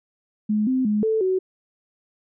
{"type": "tone with pitch steps", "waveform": "sine", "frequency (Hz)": [212.2, 258.9, 210.2, 440.5, 374.5], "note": ["G#3", "C4", "G#3", "A4", "F#4"], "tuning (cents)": [38, -18, 21, 2, 21], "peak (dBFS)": -18, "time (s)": [0.49, 1.39], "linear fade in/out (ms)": 10, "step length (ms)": 180, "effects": []}